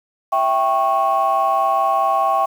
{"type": "chord", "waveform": "sine", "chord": "C# diminished", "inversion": "first", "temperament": "equal with one note detuned", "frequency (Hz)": [659.3, 784, 1099.8], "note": ["E5", "G5", "C#6"], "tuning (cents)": [0, 0, -14], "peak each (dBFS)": [-20, -17, -17], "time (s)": [0.32, 2.46], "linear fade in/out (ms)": 10, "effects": ["tanh soft clip ceiling -8 dBFS", "7-bit"]}